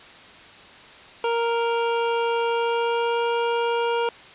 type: tone with pitch glide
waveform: 25% pulse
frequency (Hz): 466.1 to 469.1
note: A#4 to A#4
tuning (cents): 0 to +11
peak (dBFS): -17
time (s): 1.24-4.09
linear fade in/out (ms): 2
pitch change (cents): +11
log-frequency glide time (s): 2.48-3.21
effects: white hiss -45 dBFS RMS until 4.34 s + resampled to 8000 Hz